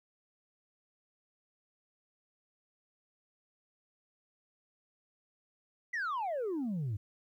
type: exponential sweep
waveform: sine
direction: down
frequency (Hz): 2026 to 96.1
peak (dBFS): -30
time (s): 5.93-6.97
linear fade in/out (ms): 10
effects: tanh soft clip ceiling -31 dBFS + 12-bit